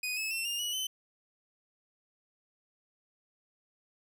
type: tone with pitch steps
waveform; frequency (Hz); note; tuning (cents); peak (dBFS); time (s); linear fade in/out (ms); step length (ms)
sawtooth; 2489 / 2592 / 2699 / 2810 / 2926 / 3047; D#7 / E7 / E7 / F7 / F#7 / G7; 0 / -30 / +40 / +10 / -20 / -50; -29; 0.03-0.87; 5; 140
effects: none